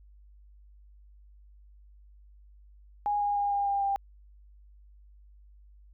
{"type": "tone with pitch steps", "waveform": "sine", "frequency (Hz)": [824, 817.8, 811.7, 805.6, 799.6, 793.6], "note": ["G#5", "G#5", "G#5", "G5", "G5", "G5"], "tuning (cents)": [-14, -27, -40, 47, 34, 21], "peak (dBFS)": -25, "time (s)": [3.06, 3.96], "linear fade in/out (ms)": 0, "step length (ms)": 150, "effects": ["added 50 Hz sine -52 dBFS peak until 5.93 s"]}